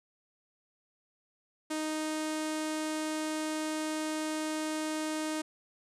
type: tone with low-pass filter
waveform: sawtooth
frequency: 310.6 Hz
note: D#4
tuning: 3 cents flat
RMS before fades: -34 dBFS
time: 1.7-5.42 s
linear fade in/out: 10 ms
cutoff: 9100 Hz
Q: 2
effects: none